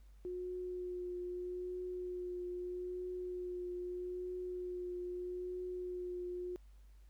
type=tone with vibrato; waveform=sine; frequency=360 Hz; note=F#4; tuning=47 cents flat; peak=-39 dBFS; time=0.25-6.56 s; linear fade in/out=0 ms; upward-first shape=triangle; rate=0.79 Hz; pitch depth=18 cents each way; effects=added 50 Hz sine -56 dBFS peak until 7.09 s + pink hiss -75 dBFS RMS until 7.09 s